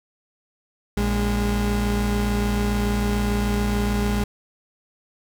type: tone pair together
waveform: 35% pulse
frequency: 57.96 / 205 Hz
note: A#1 / G#3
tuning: -9 / -22 cents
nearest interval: octave + minor seventh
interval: 2187 cents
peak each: -21 dBFS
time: 0.97-4.24 s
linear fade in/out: 5 ms
effects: none